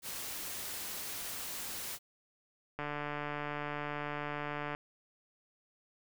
white noise, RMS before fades -41 dBFS, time 0.02-1.99 s, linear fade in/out 50 ms
click train, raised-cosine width 0.5 ms, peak -23 dBFS, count 289, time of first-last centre 2.79-4.749 s, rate 147 Hz
effects none

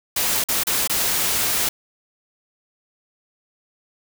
white noise with dropouts, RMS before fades -21 dBFS, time 0.16-1.69 s, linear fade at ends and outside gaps 5 ms, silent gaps 0.44-0.486 / 0.636-0.669 / 0.875-0.896 s, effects none

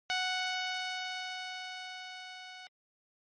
10% pulse tone with level ramp, 740 Hz, F#5, in tune, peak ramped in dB -21 to -38 dBFS, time 0.1-2.67 s, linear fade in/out 0 ms, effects MP3 32 kbps

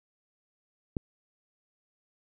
click, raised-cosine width 3 ms, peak -17 dBFS, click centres 0.968 s, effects none

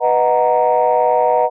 sine chord, B major seventh, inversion none, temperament equal, 493.9 / 622.3 / 740 / 932.3 Hz, B4 / D#5 / F#5 / A#5, 0 / 0 / 0 / 0 cents, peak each -16 dBFS, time 0-1.5 s, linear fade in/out 50 ms, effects tanh soft clip ceiling -4 dBFS

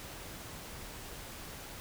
silence, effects pink hiss -46 dBFS RMS until 1.8 s

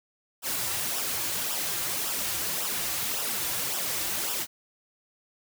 white noise with flanger, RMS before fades -30 dBFS, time 0.42-4.47 s, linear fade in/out 50 ms, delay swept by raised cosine 0.46 to 4.76 ms, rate 1.8 Hz, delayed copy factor -0.65, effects none

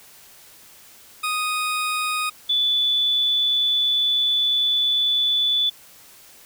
20% pulse / sine tone pair in turn, 1244.5 / 3471 Hz, D#6 / A7, 0 / -24 cents, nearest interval octave + tritone, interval 1776 cents, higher second, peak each -17 dBFS, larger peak neither, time 1.23-2.3 / 2.49-5.7 s, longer second, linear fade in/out 10 ms, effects white hiss -48 dBFS RMS until 6.45 s

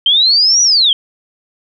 sine linear two-way sweep, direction up then down, 3093 to 5900 to 3093 Hz, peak -7 dBFS, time 0.06-0.93 s, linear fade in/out 2 ms, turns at 0.62 s, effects none

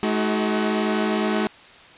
sawtooth tone cluster, 213.8 / 316.4 / 374.8 Hz, A3 / D#4 / F#4, -49 / +29 / +22 cents, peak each -18 / -24 / -22 dBFS, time 0.03-1.47 s, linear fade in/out 0 ms, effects white hiss -46 dBFS RMS until 1.97 s + resampled to 8000 Hz

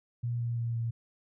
sine tone with pitch steps, 119.4 / 118.17 / 116.94 / 115.73 Hz, A#2 / A#2 / A#2 / A#2, +42 / +24 / +6 / -12 cents, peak -29 dBFS, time 0.23-0.91 s, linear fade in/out 10 ms, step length 170 ms, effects none

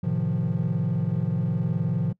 triangle chord, F dominant seventh, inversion first, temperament equal, 110 / 130.81 / 155.56 / 174.61 Hz, A2 / C3 / Eb3 / F3, 0 / 0 / 0 / 0 cents, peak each -27 / -26 / -25 / -24 dBFS, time 0.03-2.13 s, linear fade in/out 10 ms, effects noise-tail reverb RT60 0.1 s tail -24 dB re dry + tanh soft clip ceiling -15 dBFS

